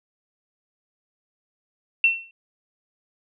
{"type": "tone with exponential decay", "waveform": "sine", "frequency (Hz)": 2705, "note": "E7", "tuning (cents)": 44, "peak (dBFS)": -11, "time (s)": [2.04, 2.31], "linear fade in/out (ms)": 2, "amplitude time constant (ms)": 57, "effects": []}